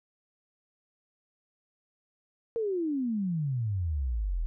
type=exponential sweep; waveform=sine; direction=down; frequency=471.3 to 38.19 Hz; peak=-27 dBFS; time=2.56-4.46 s; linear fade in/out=0 ms; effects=none